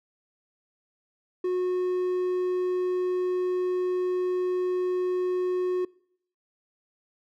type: tone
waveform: triangle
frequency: 364.2 Hz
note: F#4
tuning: 27 cents flat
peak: -22 dBFS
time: 1.44-5.85 s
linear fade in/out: 5 ms
effects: noise-tail reverb RT60 0.7 s tail -24 dB re dry